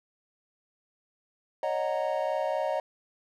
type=chord; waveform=triangle; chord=D# minor seventh; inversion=third; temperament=equal with one note detuned; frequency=554.4 / 618.3 / 740 / 932.3 Hz; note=C#5 / D#5 / F#5 / A#5; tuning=0 / -11 / 0 / 0 cents; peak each=-30 / -28 / -32 / -33 dBFS; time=1.63-2.8 s; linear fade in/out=2 ms; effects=none